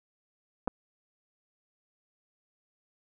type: clicks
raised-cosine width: 1 ms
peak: -17 dBFS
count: 2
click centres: 0.675 / 0.679 s
effects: none